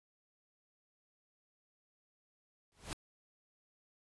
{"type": "noise with exponential growth", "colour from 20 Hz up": "pink", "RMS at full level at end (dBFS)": -38, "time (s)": [2.72, 2.93], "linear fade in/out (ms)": 0, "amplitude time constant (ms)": 45, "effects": ["resampled to 24000 Hz"]}